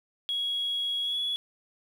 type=tone with pitch glide; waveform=sine; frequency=3322 to 3382 Hz; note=G#7 to G#7; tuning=0 to +31 cents; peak=-26 dBFS; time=0.29-1.36 s; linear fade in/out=0 ms; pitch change=+31 cents; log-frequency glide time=1.02-1.18 s; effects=tanh soft clip ceiling -23 dBFS + 9-bit